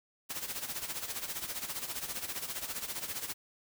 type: noise with tremolo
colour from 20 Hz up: white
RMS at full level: -36 dBFS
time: 0.29-3.34 s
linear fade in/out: 20 ms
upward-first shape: sine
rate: 15 Hz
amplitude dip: 70%
effects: none